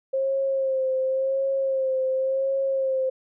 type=tone with vibrato; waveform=sine; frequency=532 Hz; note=C5; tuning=29 cents sharp; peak=-21 dBFS; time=0.13-3.1 s; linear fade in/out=10 ms; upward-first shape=sine; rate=0.92 Hz; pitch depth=32 cents each way; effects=none